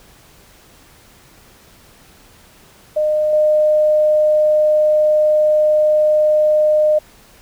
sine tone with level steps, 610 Hz, D#5, 34 cents flat, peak -13 / -10 dBFS, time 2.96-6.99 s, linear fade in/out 10 ms, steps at 3.33 s, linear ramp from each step 2 ms, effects pink hiss -47 dBFS RMS until 7.41 s

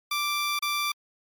15% pulse tone with dropouts, 1174.7 Hz, D6, in tune, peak -19 dBFS, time 0.11-0.92 s, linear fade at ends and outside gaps 5 ms, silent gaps 0.591-0.623 s, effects MP3 96 kbps

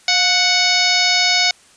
harmonic tone with a mistuned harmonic, 740 Hz, F#5, in tune, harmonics 1 / 2 / 3 / 4 / 5 / 6 / 7 / 8 / 9, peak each -23 / -25 / -18 / -25 / -20 / -20 / -19 / -29 / -27 dBFS, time 0.08-1.51 s, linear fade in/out 2 ms, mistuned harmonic 1, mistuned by -62 cents, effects white hiss -49 dBFS RMS until 1.76 s + resampled to 22050 Hz

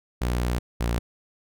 sawtooth tone pair in turn, 60.5 / 58.61 Hz, B1 / A#1, -35 / +10 cents, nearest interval minor second, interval 55 cents, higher first, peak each -19 dBFS, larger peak neither, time 0.21-0.59 / 0.8-0.99 s, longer first, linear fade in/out 10 ms, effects none

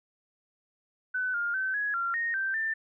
sine tone with pitch steps, 1506 / 1410 / 1536 / 1672 / 1378 / 1857 / 1563 / 1785 Hz, F#6 / F6 / G6 / G#6 / F6 / A#6 / G6 / A6, +30 / +16 / -36 / +11 / -24 / -7 / -6 / +24 cents, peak -27 dBFS, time 1.14-2.74 s, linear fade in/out 10 ms, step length 200 ms, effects none

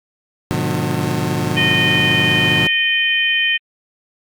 25% pulse chord, G# diminished seventh, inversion none, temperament just, 103.83 / 124.59 / 149.51 / 179.41 Hz, G#2 / B2 / D3 / F3, 0 / +16 / +31 / +47 cents, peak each -21 / -20 / -18 / -19 dBFS, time 0.51-2.67 s, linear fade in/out 0 ms
harmonic tone, 616 Hz, D#5, 17 cents flat, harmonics 3 / 4 / 5, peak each -18 / -18 / -18 dBFS, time 1.56-3.58 s, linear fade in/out 20 ms
effects Opus 48 kbps

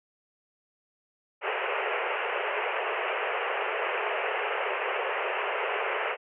pink band-pass noise, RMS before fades -30 dBFS, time 1.41-6.17 s, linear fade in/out 50 ms, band 390 to 2900 Hz, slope 96 dB/octave, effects none

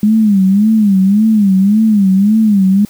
sine tone with vibrato, 204.6 Hz, G#3, 26 cents flat, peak -6 dBFS, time 0.03-2.85 s, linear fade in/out 2 ms, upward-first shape sine, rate 1.8 Hz, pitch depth 140 cents each way, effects white hiss -42 dBFS RMS until 2.89 s

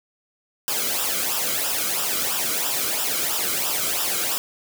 white noise with flanger, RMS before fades -24 dBFS, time 0.68-4.38 s, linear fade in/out 0 ms, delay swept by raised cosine 0.46 to 1.14 ms, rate 3 Hz, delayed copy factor -0.7, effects none

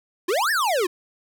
square exponential two-way sweep, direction up then down, 326.6 to 1864.7 to 334.1 Hz, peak -20 dBFS, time 0.28-0.87 s, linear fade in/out 10 ms, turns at 0.51 s, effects none

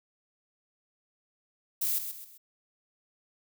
violet noise with echo, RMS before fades -29 dBFS, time 1.81-1.99 s, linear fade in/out 10 ms, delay 130 ms, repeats 3, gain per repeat -8 dB, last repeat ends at 2.38 s, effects none

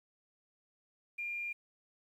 sine tone with quantisation, 2400 Hz, D7, 37 cents sharp, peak -36 dBFS, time 1.18-1.53 s, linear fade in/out 10 ms, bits 11, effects none

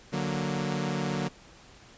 sawtooth chord, D augmented, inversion none, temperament equal, 146.83 / 185 / 233.1 Hz, D3 / F#3 / A#3, 0 / 0 / 0 cents, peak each -28 / -28 / -30 dBFS, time 0.12-1.29 s, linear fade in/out 20 ms, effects pink hiss -53 dBFS RMS until 1.97 s + resampled to 16000 Hz

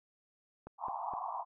clicks, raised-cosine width 1 ms, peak -32 dBFS, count 3, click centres 0.67 / 0.884 / 1.136 s
white band-pass noise, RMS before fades -39 dBFS, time 0.78-1.45 s, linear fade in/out 50 ms, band 700 to 1100 Hz, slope 96 dB/octave
effects none

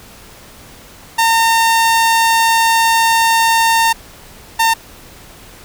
sawtooth tone pair in turn, 911 / 907.3 Hz, A#5 / A#5, -40 / -47 cents, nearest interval unison, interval 7 cents, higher first, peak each -6 dBFS, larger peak neither, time 1.18-3.93 / 4.59-4.74 s, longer first, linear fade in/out 10 ms, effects pink hiss -39 dBFS RMS until 5.64 s

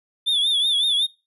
triangle tone with vibrato, 3500 Hz, A7, 10 cents flat, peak -16 dBFS, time 0.26-1.07 s, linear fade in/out 20 ms, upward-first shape triangle, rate 5.4 Hz, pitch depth 110 cents each way, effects noise-tail reverb RT60 0.3 s tail -24 dB re dry + resampled to 32000 Hz

